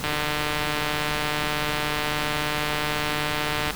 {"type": "click train", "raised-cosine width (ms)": 0.3, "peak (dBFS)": -9, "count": 551, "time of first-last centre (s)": [0.04, 3.707], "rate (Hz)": 150, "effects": ["pink hiss -34 dBFS RMS until 3.75 s"]}